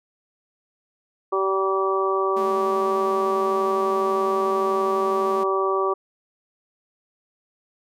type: harmonic tone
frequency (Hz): 192.5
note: G3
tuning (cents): -31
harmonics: 2 / 3 / 4 / 5 / 6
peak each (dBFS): -22 / -29 / -31 / -30 / -24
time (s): 1.32-5.94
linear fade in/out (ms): 10
type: tone with vibrato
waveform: sawtooth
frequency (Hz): 213.3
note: G#3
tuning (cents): +46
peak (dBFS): -29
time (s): 2.36-5.44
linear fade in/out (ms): 10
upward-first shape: square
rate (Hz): 10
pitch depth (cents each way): 50
effects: none